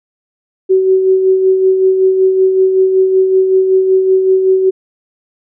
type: tone with tremolo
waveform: sine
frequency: 378.1 Hz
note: F#4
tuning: 38 cents sharp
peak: -5 dBFS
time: 0.69-4.71 s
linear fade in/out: 20 ms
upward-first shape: sine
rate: 5.3 Hz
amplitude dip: 45%
effects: none